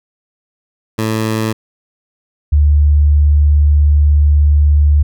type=tone pair in turn; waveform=15% pulse / sine; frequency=110.3 / 73.62 Hz; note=A2 / D2; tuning=+5 / +5 cents; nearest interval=perfect fifth; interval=700 cents; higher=first; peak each=-8 / -6 dBFS; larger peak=second; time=0.98-1.53 / 2.52-5.03 s; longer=second; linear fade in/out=10 ms; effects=none